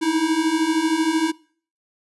square beating tone pair, 311.1 / 324.1 Hz, D#4 / E4, 0 / -29 cents, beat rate 13 Hz, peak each -24 / -20 dBFS, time 0.01-1.32 s, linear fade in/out 20 ms, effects noise-tail reverb RT60 0.5 s tail -24 dB re dry + resampled to 24000 Hz

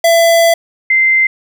square / sine tone pair in turn, 670 / 2080 Hz, E5 / C7, +28 / -11 cents, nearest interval octave + minor sixth, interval 1961 cents, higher second, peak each -7 dBFS, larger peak neither, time 0.04-0.54 / 0.9-1.27 s, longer first, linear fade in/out 5 ms, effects none

